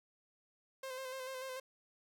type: tone with vibrato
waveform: sawtooth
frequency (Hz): 522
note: C5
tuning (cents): -4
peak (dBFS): -38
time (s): 0.83-1.6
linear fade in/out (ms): 5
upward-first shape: square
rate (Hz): 6.8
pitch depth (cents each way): 28
effects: 13-bit